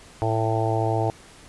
harmonic tone, 111.6 Hz, A2, 25 cents sharp, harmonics 1 / 3 / 4 / 5 / 6 / 7 / 8, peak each -24 / -29 / -29 / -33 / -28 / -28 / -32 dBFS, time 0.22-1.1 s, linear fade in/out 0 ms, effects pink hiss -48 dBFS RMS until 1.48 s + resampled to 24000 Hz

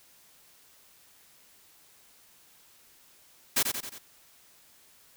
white noise with echo, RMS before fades -24 dBFS, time 3.56-3.63 s, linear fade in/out 10 ms, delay 89 ms, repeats 4, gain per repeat -5 dB, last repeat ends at 3.986 s, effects white hiss -59 dBFS RMS until 5.16 s

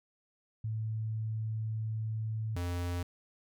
sine / square tone pair in turn, 110 / 87.85 Hz, A2 / F2, 0 / +11 cents, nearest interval major third, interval 389 cents, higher first, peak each -32 / -33 dBFS, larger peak first, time 0.64-2.56 / 2.56-3.03 s, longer first, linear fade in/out 5 ms, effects none

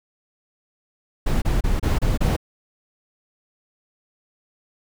brown noise bursts, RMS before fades -19 dBFS, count 6, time 1.26-2.365 s, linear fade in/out 10 ms, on 160 ms, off 29 ms, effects none

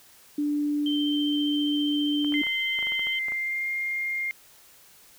sine tone, 293.7 Hz, D4, in tune, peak -23 dBFS, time 0.38-2.42 s, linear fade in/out 5 ms
sine tone with vibrato, 3120 Hz, G7, 9 cents flat, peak -29 dBFS, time 0.86-3.19 s, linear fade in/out 2 ms, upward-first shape triangle, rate 15 Hz, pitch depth 17 cents each way
clicks, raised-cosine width 0.5 ms, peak -26 dBFS, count 12, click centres 2.246 / 2.323 / 2.435 / 2.468 / 2.789 / 2.827 / 2.87 / 2.921 / 2.994 / 3.07 / 3.284 / 3.321 s
sine tone with pitch glide, 2075 to 2119 Hz, C7 to C7, -15 to +21 cents, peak -26 dBFS, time 2.34-4.31 s, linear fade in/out 0 ms, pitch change +36 cents, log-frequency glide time 3.06-3.69 s
effects white hiss -54 dBFS RMS until 5.18 s

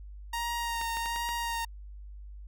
sawtooth tone with vibrato, 932.3 Hz, A#5, in tune, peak -27 dBFS, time 0.33-1.65 s, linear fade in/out 5 ms, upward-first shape sine, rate 1.3 Hz, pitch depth 20 cents each way
clicks, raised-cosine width 0.3 ms, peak -25 dBFS, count 5, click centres 0.814 / 0.97 / 1.059 / 1.161 / 1.29 s
effects added 50 Hz sine -42 dBFS peak until 2.47 s

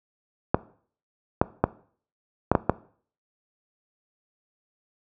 clicks, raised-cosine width 1 ms, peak -3 dBFS, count 6, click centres 0.545 / 1.415 / 1.64 / 2.516 / 2.552 / 2.696 s, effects noise-tail reverb RT60 0.5 s tail -19 dB re dry + high-pass 60 Hz 12 dB/octave

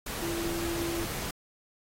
sine tone in noise, 338.4 Hz, E4, 45 cents sharp, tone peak -32 dBFS, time 0.22-1.05 s, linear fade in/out 5 ms, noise pink, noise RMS -36 dBFS, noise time 0.06-1.31 s, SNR +1 dB, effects AAC 48 kbps

